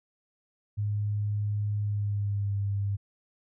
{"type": "tone with pitch glide", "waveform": "sine", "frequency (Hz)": [103.83, 100.24], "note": ["G#2", "G2"], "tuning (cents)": [0, 39], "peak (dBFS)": -26, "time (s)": [0.77, 2.97], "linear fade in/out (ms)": 20, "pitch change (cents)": -61, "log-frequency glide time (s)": [1.79, 2.57], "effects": []}